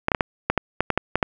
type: clicks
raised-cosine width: 0.5 ms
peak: -3 dBFS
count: 11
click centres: 0.084 / 0.118 / 0.148 / 0.208 / 0.5 / 0.577 / 0.806 / 0.903 / 0.976 / 1.156 / 1.228 s
effects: none